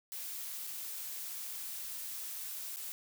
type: noise with dropouts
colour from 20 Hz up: blue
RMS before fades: -42 dBFS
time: 0.12-2.92 s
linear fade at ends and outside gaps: 0 ms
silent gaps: 0.668-0.672 / 2.761-2.769 s
effects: none